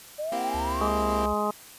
sine exponential sweep, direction up, 587.3 to 1194 Hz, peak -28 dBFS, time 0.18-0.89 s, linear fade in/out 20 ms
20% pulse chord, C dominant seventh, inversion third, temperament equal, 233.1 / 261.6 / 329.6 / 392 Hz, Bb3 / C4 / E4 / G4, 0 / 0 / 0 / 0 cents, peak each -32 dBFS, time 0.32-1.26 s, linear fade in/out 2 ms
sine tone with pitch glide, 70.4 to 67.38 Hz, C#2 to C#2, +27 to -49 cents, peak -32 dBFS, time 0.54-1.34 s, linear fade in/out 10 ms, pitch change -76 cents, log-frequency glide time 0.92-1.12 s
harmonic tone, 209.1 Hz, G#3, 12 cents sharp, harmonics 1 / 2 / 3 / 4 / 5 / 6, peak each -31 / -31 / -31 / -31 / -31 / -31 dBFS, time 0.81-1.51 s, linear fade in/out 5 ms
effects white hiss -47 dBFS RMS until 1.78 s + resampled to 32000 Hz

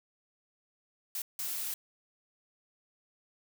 blue noise bursts at uneven times, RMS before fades -36 dBFS, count 2, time 1.15-1.22 / 1.39-1.74 s, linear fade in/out 2 ms, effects none

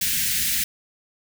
white band-stop noise, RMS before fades -23 dBFS, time 0.01-0.64 s, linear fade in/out 5 ms, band 250 to 1600 Hz, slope 48 dB/octave, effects none

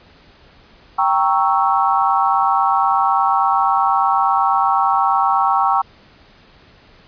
sine chord, G diminished seventh, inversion none, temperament equal, 784 / 932.3 / 1108.7 / 1318.5 Hz, G5 / Bb5 / Db6 / Fb6, 0 / 0 / 0 / 0 cents, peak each -17 / -19 / -18 / -20 dBFS, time 0.98-5.82 s, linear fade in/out 10 ms, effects pink hiss -48 dBFS RMS until 7.07 s + resampled to 11025 Hz

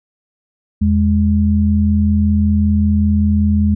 sine tone pair together, 82.41 / 207.7 Hz, E2 / G#3, 0 / 0 cents, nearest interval octave + major third, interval 1600 cents, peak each -13 dBFS, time 0.81-3.75 s, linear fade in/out 10 ms, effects none

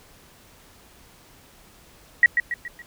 sine tone with echo, 1914 Hz, A#6, 45 cents sharp, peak -9 dBFS, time 2.23-2.26 s, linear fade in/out 2 ms, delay 140 ms, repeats 4, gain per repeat -7 dB, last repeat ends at 2.82 s, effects pink hiss -52 dBFS RMS until 2.86 s

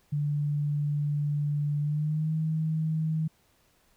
sine tone with pitch glide, 146.6 to 158.03 Hz, D3 to D#3, -3 to +27 cents, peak -25 dBFS, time 0.12-3.28 s, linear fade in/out 10 ms, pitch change +130 cents, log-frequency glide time 1.8-2.33 s, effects pink hiss -66 dBFS RMS until 3.96 s

